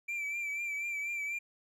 triangle tone with vibrato, 2338 Hz, D7, 8 cents flat, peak -32 dBFS, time 0.08-1.39 s, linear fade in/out 10 ms, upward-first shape triangle, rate 4.1 Hz, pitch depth 50 cents each way, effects none

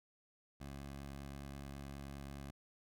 15% pulse tone with vibrato, 69.5 Hz, C#2, 5 cents sharp, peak -40 dBFS, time 0.6-2.51 s, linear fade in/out 10 ms, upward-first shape sine, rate 5.3 Hz, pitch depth 12 cents each way, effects none

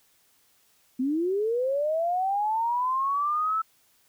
sine linear sweep, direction up, 246.9 to 1324 Hz, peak -23 dBFS, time 0.99-3.62 s, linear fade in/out 10 ms, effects white hiss -64 dBFS RMS until 4.08 s

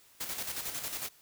white noise with tremolo, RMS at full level -36 dBFS, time 0.2-1.09 s, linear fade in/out 10 ms, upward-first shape square, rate 11 Hz, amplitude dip 50%, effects white hiss -61 dBFS RMS until 1.21 s

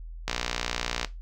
click train, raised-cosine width 0.2 ms, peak -9 dBFS, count 47, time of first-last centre 0.28-1.047 s, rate 60 Hz, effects noise-tail reverb RT60 0.2 s tail -17 dB re dry + added 41 Hz sine -37 dBFS peak until 1.21 s

